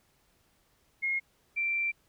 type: tone pair in turn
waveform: sine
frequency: 2150 / 2352 Hz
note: C7 / D7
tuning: +47 / +2 cents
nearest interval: major second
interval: 155 cents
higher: second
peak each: -27 / -27 dBFS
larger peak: neither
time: 1.02-1.2 / 1.56-1.92 s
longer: second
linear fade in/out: 20 ms
effects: pink hiss -69 dBFS RMS until 2.08 s